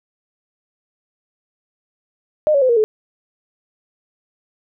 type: tone with pitch steps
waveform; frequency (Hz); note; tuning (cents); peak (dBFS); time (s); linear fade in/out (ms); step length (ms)
sine; 610 / 559.4 / 512.9 / 470.4 / 431.3; D#5 / C#5 / C5 / A#4 / A4; -34 / +16 / -35 / +16 / -35; -11; 2.47-2.84; 0; 74
effects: none